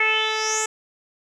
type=tone with low-pass filter sweep; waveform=10% pulse; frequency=436.3 Hz; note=A4; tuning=15 cents flat; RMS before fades=-22 dBFS; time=0-0.66 s; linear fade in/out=5 ms; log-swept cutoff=2200 to 8100 Hz; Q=6.6; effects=none